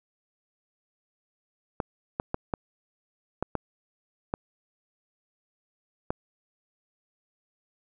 clicks, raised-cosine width 1 ms, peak -13 dBFS, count 8, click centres 1.802 / 2.199 / 2.344 / 2.538 / 3.426 / 3.553 / 4.339 / 6.105 s, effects none

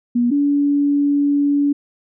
sine tone pair in turn, 240.7 / 286.2 Hz, B3 / D4, -44 / -45 cents, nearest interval minor third, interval 299 cents, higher second, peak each -13 dBFS, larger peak neither, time 0.15-0.31 / 0.31-1.73 s, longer second, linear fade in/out 10 ms, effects none

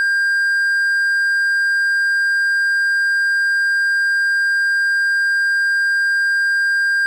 triangle tone, 1600 Hz, G6, 35 cents sharp, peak -12 dBFS, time 0-7.06 s, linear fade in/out 0 ms, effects 9-bit

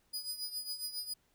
sawtooth tone with tremolo, 4949 Hz, D#8, 10 cents flat, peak -32 dBFS, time 0.13-1.14 s, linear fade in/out 10 ms, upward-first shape triangle, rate 7.3 Hz, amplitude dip 80%, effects pink hiss -73 dBFS RMS until 1.34 s

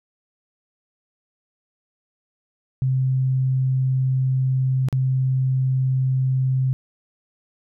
sine tone with dropouts, 130.81 Hz, C3, in tune, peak -17 dBFS, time 2.82-6.73 s, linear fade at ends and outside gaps 0 ms, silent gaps 4.886-4.927 s, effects none

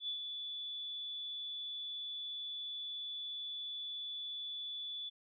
sine tone with ADSR envelope, 3457 Hz, A7, 31 cents flat, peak -35 dBFS, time 0-5.1 s, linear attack 80 ms, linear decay 100 ms, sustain -5 dB, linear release 19 ms, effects none

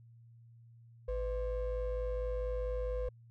triangle ring-modulated tone, 277.2 Hz, C#4, in tune, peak -28 dBFS, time 1.08-3.09 s, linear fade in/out 5 ms, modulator 225 Hz, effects added 116 Hz sine -55 dBFS peak until 3.3 s

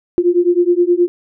sine beating tone pair, 346.6 / 356.1 Hz, F4 / F4, -13 / +34 cents, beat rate 9.5 Hz, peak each -13 dBFS, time 0.18-1.08 s, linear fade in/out 0 ms, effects none

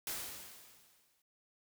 white noise with exponential decay, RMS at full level -38 dBFS, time 0.07-1.22 s, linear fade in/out 2 ms, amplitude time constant 250 ms, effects none

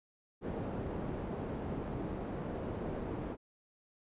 white low-pass noise, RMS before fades -39 dBFS, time 0.41-3.37 s, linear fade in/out 50 ms, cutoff 440 Hz, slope 12 dB/octave, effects resampled to 8000 Hz

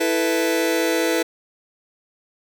sawtooth chord, E suspended fourth, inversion none, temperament just, 329.6 / 439.5 / 494.4 Hz, E4 / A4 / B4, 0 / -2 / +2 cents, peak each -17 / -21 / -18 dBFS, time 0-1.23 s, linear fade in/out 10 ms, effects none

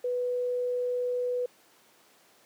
sine tone, 493.9 Hz, B4, in tune, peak -26 dBFS, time 0.04-1.46 s, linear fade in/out 5 ms, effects pink hiss -60 dBFS RMS until 2.45 s + high-pass 300 Hz 12 dB/octave

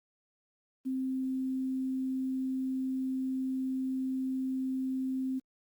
sine tone with quantisation, 261.6 Hz, C4, in tune, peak -30 dBFS, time 0.85-5.4 s, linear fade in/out 20 ms, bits 10, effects Opus 32 kbps

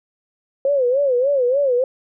sine tone with vibrato, 528 Hz, C5, 16 cents sharp, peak -14 dBFS, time 0.65-1.84 s, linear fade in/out 2 ms, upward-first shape sine, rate 3.4 Hz, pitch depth 150 cents each way, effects none

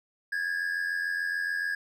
triangle tone pair together, 1643.1 / 1730 Hz, G#6 / A6, -19 / -30 cents, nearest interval minor second, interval 89 cents, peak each -27 / -33 dBFS, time 0.32-1.75 s, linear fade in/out 5 ms, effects none

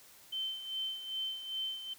sine tone with tremolo, 3089 Hz, G7, 26 cents flat, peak -33 dBFS, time 0.32-1.94 s, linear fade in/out 10 ms, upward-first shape sine, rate 2.5 Hz, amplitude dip 65%, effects white hiss -58 dBFS RMS until 1.98 s

